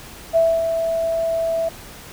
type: tone with ADSR envelope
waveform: sine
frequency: 659.3 Hz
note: E5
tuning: in tune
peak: -11 dBFS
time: 0.33-1.69 s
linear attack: 32 ms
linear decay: 250 ms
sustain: -7 dB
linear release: 7 ms
effects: pink hiss -39 dBFS RMS until 2.12 s